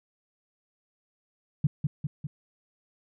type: tone with echo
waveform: sine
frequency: 146.83 Hz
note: D3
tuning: in tune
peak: -18 dBFS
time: 1.64-1.67 s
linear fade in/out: 5 ms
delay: 200 ms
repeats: 3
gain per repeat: -4 dB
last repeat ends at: 2.27 s
effects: none